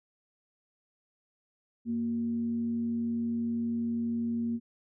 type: tone with frequency modulation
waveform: sine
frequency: 233.1 Hz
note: A#3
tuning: in tune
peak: -28 dBFS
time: 1.85-4.6 s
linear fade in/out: 50 ms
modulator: 138 Hz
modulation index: 0.2
effects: none